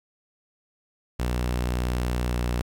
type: tone with pitch glide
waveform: sawtooth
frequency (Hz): 61.1 to 60.36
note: B1 to B1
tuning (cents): -18 to -39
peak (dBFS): -20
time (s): 1.19-2.62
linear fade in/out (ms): 10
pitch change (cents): -21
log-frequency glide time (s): 2.29-2.34
effects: 9-bit